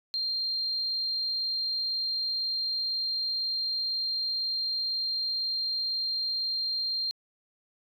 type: tone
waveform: triangle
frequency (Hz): 4186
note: C8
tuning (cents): 0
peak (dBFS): -24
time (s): 0.14-7.11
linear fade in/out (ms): 0
effects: tanh soft clip ceiling -26 dBFS

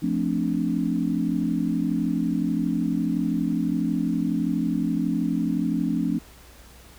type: chord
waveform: sine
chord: D minor seventh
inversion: first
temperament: equal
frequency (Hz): 174.61 / 220 / 261.6 / 293.7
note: F3 / A3 / C4 / D4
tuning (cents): 0 / 0 / 0 / 0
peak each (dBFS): -27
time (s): 0.02-6.19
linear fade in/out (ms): 10
effects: added 60 Hz sine -49 dBFS peak until 6.98 s + pink hiss -50 dBFS RMS until 6.98 s

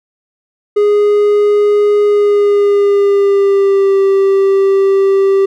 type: tone with pitch glide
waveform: triangle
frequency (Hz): 413.7 to 390.7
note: G#4 to G4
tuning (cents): -7 to -6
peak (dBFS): -5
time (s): 0.76-5.46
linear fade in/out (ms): 10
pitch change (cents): -99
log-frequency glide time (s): 2.04-4
effects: none

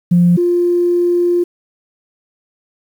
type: tone pair in turn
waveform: sine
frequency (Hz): 174.8 / 350.3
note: F3 / F4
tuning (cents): +2 / +5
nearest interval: octave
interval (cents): 1203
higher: second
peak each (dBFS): -6 / -10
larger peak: first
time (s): 0.11-0.37 / 0.37-1.44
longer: second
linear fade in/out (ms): 10
effects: tanh soft clip ceiling -2 dBFS + 7-bit

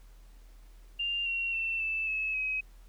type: tone with pitch steps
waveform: sine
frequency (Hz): 2794 / 2741 / 2689 / 2639 / 2589 / 2540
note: F7 / F7 / E7 / E7 / E7 / D#7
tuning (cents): 0 / -33 / +34 / +1 / -32 / +35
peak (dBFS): -29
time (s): 0.99-2.61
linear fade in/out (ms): 10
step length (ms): 270
effects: added 40 Hz sine -50 dBFS peak until 2.88 s + pink hiss -65 dBFS RMS until 2.88 s

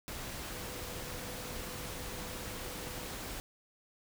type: tone in noise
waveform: sine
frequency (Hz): 498.9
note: B4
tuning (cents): +17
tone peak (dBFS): -50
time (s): 0.53-3.07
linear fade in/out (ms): 0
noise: pink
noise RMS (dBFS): -42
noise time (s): 0.08-3.4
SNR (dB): -11
effects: none

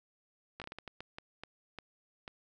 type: slowing click train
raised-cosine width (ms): 0.3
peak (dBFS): -27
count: 12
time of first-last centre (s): 0.6-2.279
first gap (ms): 17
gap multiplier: 1.4
effects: none

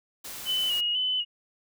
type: noise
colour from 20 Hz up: white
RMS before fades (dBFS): -39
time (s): 0.24-0.81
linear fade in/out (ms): 10
type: tone with vibrato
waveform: sine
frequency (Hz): 2950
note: F#7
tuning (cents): -6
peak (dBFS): -24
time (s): 0.45-1.25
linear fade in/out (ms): 50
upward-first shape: square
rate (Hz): 2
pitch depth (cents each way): 40
effects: none

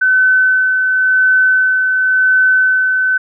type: tone with tremolo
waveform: sine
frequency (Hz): 1517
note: F#6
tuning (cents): +43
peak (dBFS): -7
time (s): 0.01-3.18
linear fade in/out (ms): 10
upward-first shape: sine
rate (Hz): 0.93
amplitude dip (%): 35
effects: none

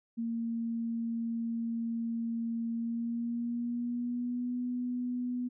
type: tone with pitch glide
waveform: sine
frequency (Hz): 230.4 to 246.9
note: A#3 to B3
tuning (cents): -20 to 0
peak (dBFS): -31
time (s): 0.17-5.49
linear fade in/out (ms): 20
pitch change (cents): +120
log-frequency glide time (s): 2.72-4.59
effects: none

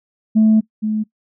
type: tone pair in turn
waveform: sine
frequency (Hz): 218.2 / 215.2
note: A3 / A3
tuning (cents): -14 / -38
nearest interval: unison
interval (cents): 24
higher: first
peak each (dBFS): -7 / -16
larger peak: first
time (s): 0.35-0.61 / 0.82-1.04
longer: first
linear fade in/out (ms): 20
effects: noise-tail reverb RT60 0.1 s tail -21 dB re dry + tanh soft clip ceiling -6 dBFS

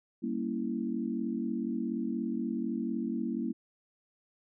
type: chord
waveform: sine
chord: G diminished seventh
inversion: none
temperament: equal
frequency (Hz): 196 / 233.1 / 277.2 / 329.6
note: G3 / Bb3 / Db4 / Fb4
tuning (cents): 0 / 0 / 0 / 0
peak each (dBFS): -38 / -33 / -38 / -37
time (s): 0.22-3.53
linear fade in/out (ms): 20
effects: none

